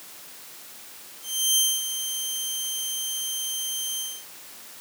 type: tone with ADSR envelope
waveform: 15% pulse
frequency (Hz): 3136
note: G7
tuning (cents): 0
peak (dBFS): -10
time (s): 1.22-4.25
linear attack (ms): 350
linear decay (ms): 240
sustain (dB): -10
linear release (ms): 260
effects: white hiss -44 dBFS RMS until 4.8 s + high-pass 150 Hz 12 dB/octave

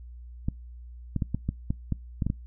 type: clicks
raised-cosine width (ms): 5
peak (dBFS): -14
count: 10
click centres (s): 0.485 / 1.163 / 1.222 / 1.346 / 1.49 / 1.705 / 1.923 / 2.222 / 2.266 / 2.301
effects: noise-tail reverb RT60 0.2 s tail -25 dB re dry + added 60 Hz sine -41 dBFS peak until 2.46 s

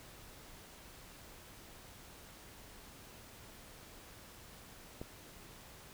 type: click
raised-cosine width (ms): 2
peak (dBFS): -29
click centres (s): 5.015
effects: pink hiss -55 dBFS RMS until 5.93 s

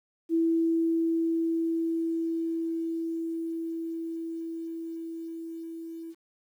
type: tone with level ramp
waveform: sine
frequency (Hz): 329.6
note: E4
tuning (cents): 0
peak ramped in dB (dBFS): -21 to -37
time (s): 0.29-6.15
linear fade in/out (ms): 50
effects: 10-bit

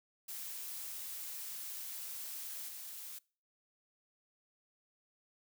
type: noise with level steps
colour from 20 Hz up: blue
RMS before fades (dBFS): -44 / -47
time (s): 0.28-3.19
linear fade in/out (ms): 10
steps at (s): 2.68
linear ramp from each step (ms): 5
effects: noise-tail reverb RT60 0.4 s tail -24 dB re dry

